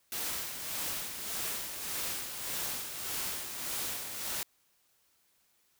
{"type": "noise with tremolo", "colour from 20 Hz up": "white", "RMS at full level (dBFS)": -35, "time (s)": [0.12, 4.43], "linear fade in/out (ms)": 2, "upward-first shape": "sine", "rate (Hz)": 1.7, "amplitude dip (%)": 50, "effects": ["white hiss -71 dBFS RMS until 5.79 s"]}